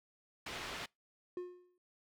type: low-pass noise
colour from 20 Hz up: white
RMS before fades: -44 dBFS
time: 0.46-0.86 s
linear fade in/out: 5 ms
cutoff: 3100 Hz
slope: 12 dB/octave
type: tone with exponential decay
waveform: triangle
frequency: 358.7 Hz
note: F4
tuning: 46 cents sharp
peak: -34 dBFS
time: 1.37-1.78 s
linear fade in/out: 2 ms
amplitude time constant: 87 ms
effects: noise-tail reverb RT60 0.2 s tail -25 dB re dry